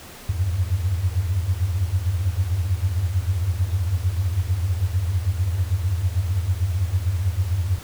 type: tone cluster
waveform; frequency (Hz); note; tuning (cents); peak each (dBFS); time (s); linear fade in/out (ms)
sine; 83.5 / 92.5 / 99.1; E2 / F#2 / G2; +23 / 0 / +19; -24; 0.29-7.79; 5
effects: pink hiss -41 dBFS RMS until 7.83 s